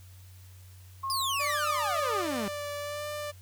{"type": "tone with pitch glide", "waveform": "sine", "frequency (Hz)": [1079, 1225.2], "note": ["C#6", "D#6"], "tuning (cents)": [-47, -27], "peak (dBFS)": -30, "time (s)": [1.03, 2.22], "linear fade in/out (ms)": 10, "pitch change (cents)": 220, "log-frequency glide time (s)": [1.26, 1.69]}
{"type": "exponential sweep", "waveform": "sawtooth", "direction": "down", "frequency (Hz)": [5100, 191.2], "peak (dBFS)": -27, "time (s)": [1.1, 2.48], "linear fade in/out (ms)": 0}
{"type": "tone with vibrato", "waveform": "sawtooth", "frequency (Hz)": 588, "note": "D5", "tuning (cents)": 2, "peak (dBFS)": -30, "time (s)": [1.39, 3.32], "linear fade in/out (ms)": 20, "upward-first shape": "sine", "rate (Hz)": 1.3, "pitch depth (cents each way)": 21}
{"effects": ["added 92 Hz sine -48 dBFS peak until 3.41 s", "white hiss -59 dBFS RMS until 3.41 s"]}